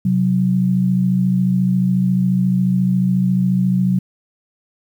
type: tone pair together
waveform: sine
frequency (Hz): 130.81 / 184.99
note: C3 / F#3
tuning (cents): 0 / 0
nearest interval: tritone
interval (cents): 600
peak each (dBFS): -19 / -14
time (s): 0.05-3.99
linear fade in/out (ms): 5
effects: 8-bit